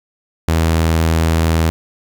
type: tone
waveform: sawtooth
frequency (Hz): 81.4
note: E2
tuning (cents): -21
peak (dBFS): -8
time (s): 0.48-1.7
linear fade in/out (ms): 0
effects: 8-bit